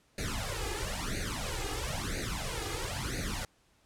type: noise with flanger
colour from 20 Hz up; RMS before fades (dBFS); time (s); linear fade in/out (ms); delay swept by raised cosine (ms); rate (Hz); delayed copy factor
pink; -35; 0.18-3.45; 2; 0.46 to 2.46; 1; +0.95
effects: pink hiss -68 dBFS RMS until 3.85 s + low-pass 10000 Hz 12 dB/octave